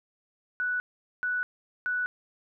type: tone bursts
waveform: sine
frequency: 1480 Hz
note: F#6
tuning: in tune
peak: -26 dBFS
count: 3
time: 0.6-2.06 s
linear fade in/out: 0 ms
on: 200 ms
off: 430 ms
effects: none